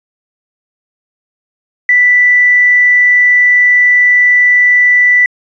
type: tone with tanh clipping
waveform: triangle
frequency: 1975.5 Hz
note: B6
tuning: in tune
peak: -4 dBFS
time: 1.89-5.26 s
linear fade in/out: 2 ms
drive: 2 dB
effects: resampled to 16000 Hz